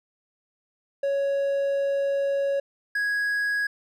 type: tone pair in turn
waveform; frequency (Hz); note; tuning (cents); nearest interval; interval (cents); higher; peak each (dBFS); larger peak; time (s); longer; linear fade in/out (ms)
triangle; 556 / 1659.9; C#5 / G#6; +5 / -1; octave + perfect fifth; 1894; second; -20 / -21; first; 1.03-2.6 / 2.95-3.67; first; 5
effects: none